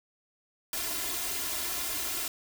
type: noise with comb filter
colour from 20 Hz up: white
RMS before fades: -33 dBFS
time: 0.73-2.28 s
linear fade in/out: 2 ms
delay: 2.9 ms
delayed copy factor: +0.9
effects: none